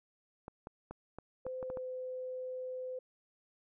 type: clicks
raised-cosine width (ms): 1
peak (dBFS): -30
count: 8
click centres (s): 0.481 / 0.671 / 0.91 / 1.186 / 1.466 / 1.628 / 1.701 / 1.772
type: tone with pitch glide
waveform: sine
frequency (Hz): 514 to 510.4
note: C5 to C5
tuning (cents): -31 to -43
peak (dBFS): -38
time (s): 1.45-2.99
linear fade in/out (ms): 5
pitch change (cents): -12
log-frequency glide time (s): 1.66-1.86
effects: none